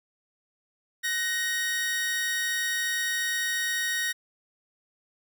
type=tone pair together; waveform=sawtooth; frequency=1500 / 1871.4 Hz; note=F#6 / A#6; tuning=+23 / +6 cents; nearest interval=major third; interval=383 cents; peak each=-32 / -23 dBFS; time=1.03-4.13 s; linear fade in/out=20 ms; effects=none

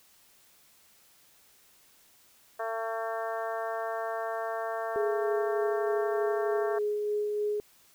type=harmonic tone; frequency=225 Hz; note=A3; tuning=39 cents sharp; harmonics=2 / 3 / 4 / 5 / 6 / 7 / 8; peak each=-38 / -33 / -41 / -39 / -44 / -42 / -46 dBFS; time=2.59-6.79 s; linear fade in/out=10 ms
type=tone with tremolo; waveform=sine; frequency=417.8 Hz; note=G#4; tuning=10 cents sharp; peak=-26 dBFS; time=4.96-7.6 s; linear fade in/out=0 ms; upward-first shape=sine; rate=3.3 Hz; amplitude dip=25%
effects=white hiss -61 dBFS RMS until 7.94 s

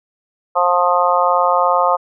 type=harmonic tone; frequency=177.2 Hz; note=F3; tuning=25 cents sharp; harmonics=3 / 4 / 5 / 6 / 7; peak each=-18 / -18 / -18 / -18 / -18 dBFS; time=0.55-1.97 s; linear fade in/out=20 ms; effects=none

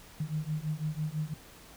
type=beating tone pair; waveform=sine; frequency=151.1 / 157.1 Hz; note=D3 / D#3; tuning=+50 / +17 cents; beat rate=6 Hz; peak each=-34 / -34 dBFS; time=0.2-1.34 s; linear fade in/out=5 ms; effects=added 50 Hz sine -63 dBFS peak until 1.76 s + pink hiss -53 dBFS RMS until 1.76 s

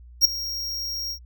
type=tone with ADSR envelope; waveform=square; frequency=5588 Hz; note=F8; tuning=in tune; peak=-10 dBFS; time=0.21-1.19 s; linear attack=40 ms; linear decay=6 ms; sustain=-18 dB; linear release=79 ms; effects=added 60 Hz sine -43 dBFS peak until 1.25 s

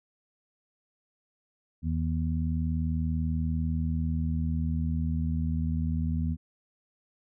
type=harmonic tone; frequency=80.2 Hz; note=E2; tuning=47 cents flat; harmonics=1 / 2 / 3; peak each=-28 / -31 / -33 dBFS; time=1.82-6.37 s; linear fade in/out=50 ms; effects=none

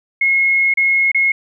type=tone with dropouts; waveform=sine; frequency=2165 Hz; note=C#7; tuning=41 cents flat; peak=-11 dBFS; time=0.21-1.32 s; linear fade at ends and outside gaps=5 ms; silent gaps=0.739-0.772 / 1.117-1.146 s; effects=none

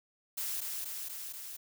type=noise with echo; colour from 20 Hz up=blue; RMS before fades=-36 dBFS; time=0.37-0.61 s; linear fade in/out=10 ms; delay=240 ms; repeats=4; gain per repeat=-2 dB; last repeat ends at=1.57 s; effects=none

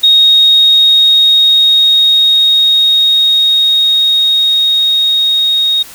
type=tone with level ramp; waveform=sine; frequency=3740 Hz; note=A#7; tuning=5 cents sharp; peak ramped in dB=-3 to -8 dBFS; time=0.03-5.83 s; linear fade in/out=10 ms; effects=white hiss -33 dBFS RMS until 5.94 s

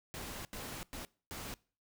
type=noise bursts at uneven times; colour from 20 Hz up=pink; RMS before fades=-44 dBFS; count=4; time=0.14-0.45 / 0.53-0.83 / 0.93-1.05 / 1.31-1.54 s; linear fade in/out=0 ms; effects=noise-tail reverb RT60 0.4 s tail -23 dB re dry

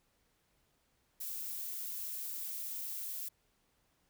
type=noise; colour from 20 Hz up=violet; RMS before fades=-41 dBFS; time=1.2-3.29 s; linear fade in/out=10 ms; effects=pink hiss -75 dBFS RMS until 4.09 s

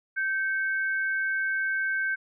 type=tone pair together; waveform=sine; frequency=1555 / 2199 Hz; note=G6 / C#7; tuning=-14 / -14 cents; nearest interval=tritone; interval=600 cents; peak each=-25 / -36 dBFS; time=0.16-2.16 s; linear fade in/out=20 ms; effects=none

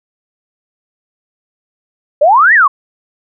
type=exponential two-way sweep; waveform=sine; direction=up then down; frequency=552 to 1991 to 1051 Hz; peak=-4 dBFS; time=2.21-2.68 s; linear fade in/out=10 ms; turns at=2.54 s; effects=none

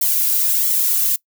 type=noise with flanger; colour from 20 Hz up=violet; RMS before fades=-17 dBFS; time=0.01-1.16 s; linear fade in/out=5 ms; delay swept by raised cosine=0.92 to 2.52 ms; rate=1.5 Hz; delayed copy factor=+0.9; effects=noise-tail reverb RT60 0.1 s tail -22 dB re dry

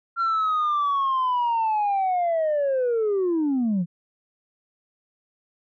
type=linear sweep; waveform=sine; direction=down; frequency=1377 to 164.1 Hz; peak=-18 dBFS; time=0.16-3.86 s; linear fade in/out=50 ms; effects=tanh soft clip ceiling -18 dBFS

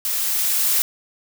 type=noise with level ramp; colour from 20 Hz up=blue; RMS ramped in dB=-23 to -18 dBFS; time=0.05-0.82 s; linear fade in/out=0 ms; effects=none

